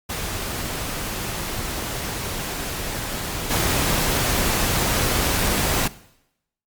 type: noise with level steps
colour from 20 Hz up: pink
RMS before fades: -28 / -21 dBFS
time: 0.09-5.88 s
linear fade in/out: 10 ms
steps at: 3.5 s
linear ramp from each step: 10 ms
effects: noise-tail reverb RT60 0.8 s tail -18 dB re dry + Opus 48 kbps